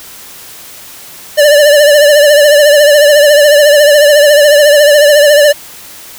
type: tone with vibrato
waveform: square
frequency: 587.3 Hz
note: D5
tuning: in tune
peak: -3 dBFS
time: 1.37-5.53 s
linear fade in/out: 20 ms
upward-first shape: triangle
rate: 14 Hz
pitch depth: 69 cents each way
effects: white hiss -31 dBFS RMS until 6.18 s